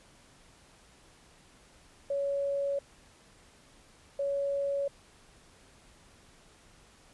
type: tone bursts at uneven times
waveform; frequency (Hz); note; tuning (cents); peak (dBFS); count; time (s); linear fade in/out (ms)
sine; 560; C#5; +18; -28; 2; 2.1-2.79 / 4.19-4.88; 5
effects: pink hiss -59 dBFS RMS until 7.13 s + resampled to 24000 Hz